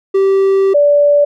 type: tone pair in turn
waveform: triangle / sine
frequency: 388.7 / 580.4 Hz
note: G4 / D5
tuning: -15 / -21 cents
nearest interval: perfect fifth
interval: 694 cents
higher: second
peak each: -6 dBFS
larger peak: neither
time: 0.14-0.74 / 0.74-1.25 s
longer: first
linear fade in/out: 10 ms
effects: none